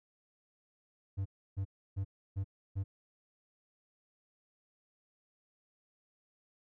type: tone bursts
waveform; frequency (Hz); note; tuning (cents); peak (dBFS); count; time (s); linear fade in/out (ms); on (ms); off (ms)
triangle; 97.2; G2; -14; -30; 5; 1.17-2.84; 20; 86; 310
effects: none